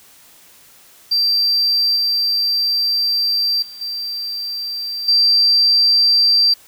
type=tone with level steps; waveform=triangle; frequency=4699 Hz; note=D8; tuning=in tune; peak=-11 / -13 / -32 / -21 / -7 dBFS; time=1.11-6.54 s; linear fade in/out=10 ms; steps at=1.96 / 3.62 / 3.81 / 5.08 s; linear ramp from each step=5 ms; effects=tanh soft clip ceiling -8 dBFS + white hiss -47 dBFS RMS until 6.67 s